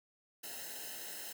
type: noise with comb filter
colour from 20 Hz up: white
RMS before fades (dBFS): -45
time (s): 0.43-1.33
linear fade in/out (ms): 10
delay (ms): 0.86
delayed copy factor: -0.9
effects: none